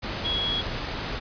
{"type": "tone in noise", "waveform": "sine", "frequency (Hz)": 3331, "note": "G#7", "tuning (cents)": 4, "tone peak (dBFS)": -25, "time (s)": [0.24, 0.62], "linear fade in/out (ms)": 20, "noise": "pink", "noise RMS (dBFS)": -31, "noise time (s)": [0.02, 1.2], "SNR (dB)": 3, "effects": ["resampled to 11025 Hz"]}